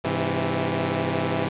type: chord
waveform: 10% pulse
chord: Ab augmented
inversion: none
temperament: equal with one note detuned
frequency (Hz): 101.22 / 130.81 / 164.81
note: Ab2 / C3 / E3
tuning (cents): -44 / 0 / 0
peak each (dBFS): -20 / -19 / -18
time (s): 0.04-1.49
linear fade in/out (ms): 10
effects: resampled to 8000 Hz + 7-bit